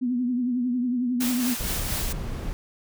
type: tone with vibrato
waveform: sine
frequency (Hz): 247.1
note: B3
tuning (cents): +1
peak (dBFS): -22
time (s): 0.01-1.55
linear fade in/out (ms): 20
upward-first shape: triangle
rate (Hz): 11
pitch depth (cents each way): 77
type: noise with tremolo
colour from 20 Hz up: white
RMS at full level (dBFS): -29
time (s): 1.2-2.13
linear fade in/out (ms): 10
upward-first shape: sine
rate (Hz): 4.3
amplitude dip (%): 40
type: noise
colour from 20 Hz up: brown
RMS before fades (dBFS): -30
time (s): 1.6-2.53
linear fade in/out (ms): 0
effects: none

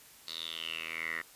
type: tone with band-pass filter sweep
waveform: 10% pulse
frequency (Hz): 81.7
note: E2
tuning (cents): -15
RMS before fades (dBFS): -39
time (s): 0.27-1.22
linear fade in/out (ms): 10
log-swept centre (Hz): 4200 to 1800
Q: 8.5
effects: white hiss -56 dBFS RMS until 1.35 s + resampled to 32000 Hz

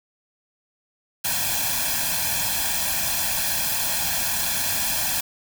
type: noise with comb filter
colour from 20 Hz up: white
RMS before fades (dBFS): -24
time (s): 1.24-5.21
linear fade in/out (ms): 10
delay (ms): 1.2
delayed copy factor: +0.8
effects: none

